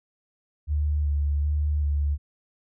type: tone with vibrato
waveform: sine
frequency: 73.42 Hz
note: D2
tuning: in tune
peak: -21 dBFS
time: 0.67-2.18 s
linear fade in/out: 50 ms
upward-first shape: square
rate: 1.3 Hz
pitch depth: 22 cents each way
effects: none